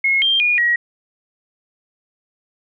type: tone with pitch steps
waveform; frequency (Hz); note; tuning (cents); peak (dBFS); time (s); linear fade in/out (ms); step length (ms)
sine; 2167 / 3178 / 2440 / 1905; C#7 / G7 / D#7 / A#6; -40 / +23 / -34 / +37; -13; 0.04-0.76; 5; 180
effects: none